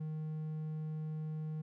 triangle tone, 155.56 Hz, D#3, in tune, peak -35 dBFS, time 0-1.62 s, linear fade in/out 10 ms, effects none

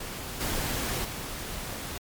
pink noise with level steps, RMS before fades -37 / -30 / -36 dBFS, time 0-1.98 s, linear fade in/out 5 ms, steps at 0.4 / 1.04 s, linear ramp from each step 10 ms, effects MP3 96 kbps

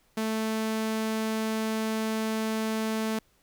sawtooth tone, 220 Hz, A3, in tune, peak -23 dBFS, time 0.17-3.19 s, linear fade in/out 5 ms, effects pink hiss -66 dBFS RMS until 3.42 s

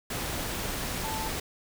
sine tone in noise, 880 Hz, A5, in tune, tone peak -34 dBFS, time 1.04-1.29 s, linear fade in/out 5 ms, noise pink, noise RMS -33 dBFS, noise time 0.1-1.4 s, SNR -4 dB, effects none

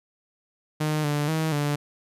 sawtooth tone with pitch steps, 153.2 / 146.9 / 158.9 / 146 Hz, D#3 / D3 / D#3 / D3, -27 / +1 / +37 / -10 cents, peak -19 dBFS, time 0.8-1.76 s, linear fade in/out 10 ms, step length 240 ms, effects resampled to 32000 Hz

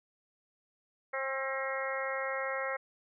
harmonic tone with a mistuned harmonic, 267.5 Hz, C4, 38 cents sharp, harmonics 2 / 3 / 4 / 5 / 6 / 7 / 8, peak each -36 / -43 / -42 / -40 / -44 / -39 / -41 dBFS, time 1.13-2.77 s, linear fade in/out 10 ms, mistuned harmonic 7, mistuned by +16 cents, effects none

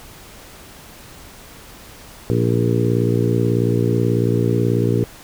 harmonic tone with a mistuned harmonic, 58.3 Hz, A#1, 1 cent sharp, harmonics 2 / 3 / 4 / 5 / 6 / 7 / 8, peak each -18 / -23 / -25 / -24 / -24 / -23 / -26 dBFS, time 2.3-5.04 s, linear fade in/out 0 ms, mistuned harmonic 8, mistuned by +17 cents, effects pink hiss -41 dBFS RMS until 5.23 s

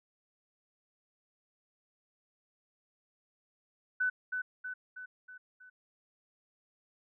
sine tone with echo, 1500 Hz, F#6, 23 cents sharp, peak -27 dBFS, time 4-4.1 s, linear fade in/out 10 ms, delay 320 ms, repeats 5, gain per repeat -5 dB, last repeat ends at 5.7 s, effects none

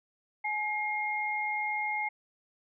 sine tone pair together, 844 / 2134 Hz, G#5 / C7, +28 / +34 cents, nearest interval octave + major third, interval 1606 cents, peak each -33 / -31 dBFS, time 0.44-2.09 s, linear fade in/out 10 ms, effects none

